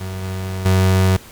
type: tone with level steps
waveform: 35% pulse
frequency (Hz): 94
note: F#2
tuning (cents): +28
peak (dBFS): -23 / -21 / -10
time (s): 0-1.17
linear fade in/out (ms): 10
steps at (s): 0.23 / 0.65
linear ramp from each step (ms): 10
effects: pink hiss -41 dBFS RMS until 1.31 s

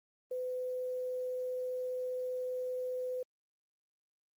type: tone with quantisation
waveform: sine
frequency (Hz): 505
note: B4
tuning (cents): +39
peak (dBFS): -34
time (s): 0.31-3.23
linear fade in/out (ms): 5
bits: 10
effects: Opus 24 kbps

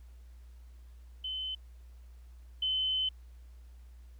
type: tone pair in turn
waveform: sine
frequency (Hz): 3050 / 3050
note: G7 / G7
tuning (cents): -48 / -48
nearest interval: unison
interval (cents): 0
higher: neither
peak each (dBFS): -34 / -28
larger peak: second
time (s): 1.24-1.55 / 2.62-3.09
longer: second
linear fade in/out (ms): 5
effects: added 60 Hz sine -49 dBFS peak until 4.19 s + pink hiss -70 dBFS RMS until 4.19 s

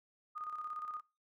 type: tone with tremolo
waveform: sine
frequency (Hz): 1232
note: D#6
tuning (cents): -17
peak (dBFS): -38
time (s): 0.35-1.01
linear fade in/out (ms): 20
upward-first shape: square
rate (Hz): 17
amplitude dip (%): 50
effects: noise-tail reverb RT60 0.3 s tail -21 dB re dry

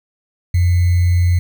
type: tone with sample-and-hold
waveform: sine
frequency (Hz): 88.1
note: F2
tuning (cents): +16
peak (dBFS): -10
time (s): 0.54-1.39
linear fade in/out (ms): 5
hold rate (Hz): 2100
effects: none

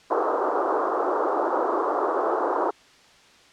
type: band-pass noise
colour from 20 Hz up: pink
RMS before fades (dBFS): -24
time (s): 0.1-2.71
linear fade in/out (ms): 10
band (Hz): 330 to 1300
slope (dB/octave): 48
effects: white hiss -53 dBFS RMS until 3.52 s + low-pass 5000 Hz 12 dB/octave

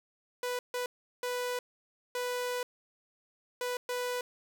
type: tone bursts at uneven times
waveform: sawtooth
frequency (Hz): 493.9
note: B4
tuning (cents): 0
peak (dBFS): -28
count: 6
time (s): 0.43-0.59 / 0.74-0.86 / 1.23-1.59 / 2.15-2.63 / 3.61-3.77 / 3.89-4.21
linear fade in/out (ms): 2
effects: none

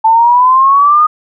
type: exponential sweep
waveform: sine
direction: up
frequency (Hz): 880 to 1240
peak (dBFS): -4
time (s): 0.04-1.07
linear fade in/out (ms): 10
effects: none

